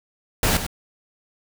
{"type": "noise with echo", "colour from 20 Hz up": "pink", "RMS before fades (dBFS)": -19, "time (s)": [0.43, 0.57], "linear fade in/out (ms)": 2, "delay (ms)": 96, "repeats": 1, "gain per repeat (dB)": -9, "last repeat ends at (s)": 0.666, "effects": []}